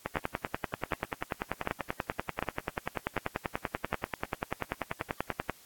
two click trains, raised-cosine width 0.5 ms, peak -14 / -13 dBFS, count 57 / 6, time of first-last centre 0.06-5.497 / 0.17-3.929 s, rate 10.3 / 1.33 Hz, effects white hiss -57 dBFS RMS until 5.65 s + AAC 64 kbps

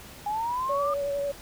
sine linear sweep, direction up, 816 to 1220 Hz, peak -26 dBFS, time 0.26-0.94 s, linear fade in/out 5 ms
sine tone with vibrato, 566 Hz, C#5, 36 cents sharp, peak -26 dBFS, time 0.69-1.32 s, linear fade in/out 10 ms, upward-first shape triangle, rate 11 Hz, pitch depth 22 cents each way
effects pink hiss -46 dBFS RMS until 1.41 s

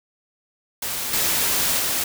white noise with level steps, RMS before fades -27 / -21 / -23 dBFS, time 0.82-2.04 s, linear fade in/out 5 ms, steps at 1.13 / 1.79 s, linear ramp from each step 5 ms, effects none

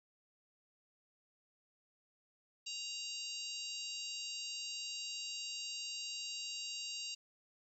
harmonic tone with a mistuned harmonic, 932.3 Hz, A#5, in tune, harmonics 3 / 4 / 5 / 6 / 7 / 8, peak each -45 / -50 / -46 / -52 / -53 / -49 dBFS, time 2.66-7.15 s, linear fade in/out 10 ms, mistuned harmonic 4, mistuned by +44 cents, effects 12-bit

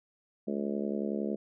harmonic tone, 70.9 Hz, C#2, 40 cents sharp, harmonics 3 / 4 / 5 / 6 / 7 / 8 / 9, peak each -33 / -40 / -37 / -39 / -41 / -42 / -44 dBFS, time 0.47-1.36 s, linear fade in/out 10 ms, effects none

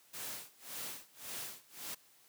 white noise with tremolo, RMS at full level -42 dBFS, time 0.13-1.95 s, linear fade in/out 10 ms, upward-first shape sine, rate 1.8 Hz, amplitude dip 100%, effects white hiss -65 dBFS RMS until 2.28 s + high-pass 100 Hz 12 dB/octave

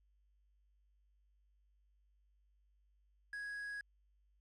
triangle tone with quantisation, 1661.2 Hz, G#6, in tune, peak -40 dBFS, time 3.33-3.81 s, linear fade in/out 2 ms, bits 10, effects added 50 Hz sine -70 dBFS peak until 4.4 s + low-pass 8000 Hz 12 dB/octave

